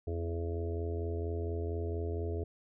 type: harmonic tone with a mistuned harmonic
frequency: 84.3 Hz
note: E2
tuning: 39 cents sharp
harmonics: 1 / 3 / 4 / 5 / 6 / 7 / 8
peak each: -34 / -47 / -43 / -39 / -51 / -51 / -48 dBFS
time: 0.07-2.44 s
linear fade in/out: 5 ms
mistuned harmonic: 3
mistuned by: +17 cents
effects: none